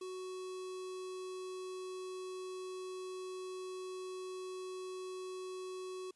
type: tone with notch filter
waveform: square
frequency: 371.3 Hz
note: F#4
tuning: 6 cents sharp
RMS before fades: -44 dBFS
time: 0.01-6.11 s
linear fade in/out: 5 ms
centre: 1800 Hz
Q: 1.9
effects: white hiss -75 dBFS RMS until 6.15 s + resampled to 24000 Hz